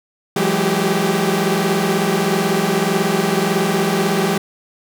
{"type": "tone cluster", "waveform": "sawtooth", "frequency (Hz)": [167.3, 189.2, 210.7, 383.2, 399.4], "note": ["E3", "F#3", "G#3", "G4", "G4"], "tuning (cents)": [26, 39, 25, -39, 32], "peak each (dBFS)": -18, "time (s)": [0.36, 4.38], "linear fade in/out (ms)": 5, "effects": []}